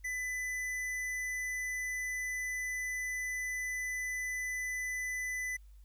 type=tone with tanh clipping; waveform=sine; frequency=2000 Hz; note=B6; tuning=21 cents sharp; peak=-36 dBFS; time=0.04-5.57 s; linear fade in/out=10 ms; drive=14 dB; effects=added 50 Hz sine -52 dBFS peak until 5.84 s + white hiss -74 dBFS RMS until 5.84 s